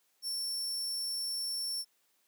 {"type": "tone", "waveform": "sawtooth", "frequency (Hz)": 5430, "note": "F8", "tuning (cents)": -50, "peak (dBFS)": -31, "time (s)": [0.22, 1.85], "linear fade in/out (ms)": 50, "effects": ["white hiss -73 dBFS RMS until 2.27 s", "high-pass 200 Hz 12 dB/octave"]}